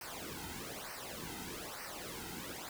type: noise with flanger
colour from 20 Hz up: pink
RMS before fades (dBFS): -45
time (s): 0.01-2.69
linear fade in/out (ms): 2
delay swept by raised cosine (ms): 0.28 to 1.78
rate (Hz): 1.1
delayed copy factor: -0.8
effects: none